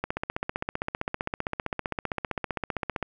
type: click train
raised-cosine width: 0.5 ms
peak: -13 dBFS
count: 47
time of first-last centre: 0.04-3.027 s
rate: 15.4 Hz
effects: none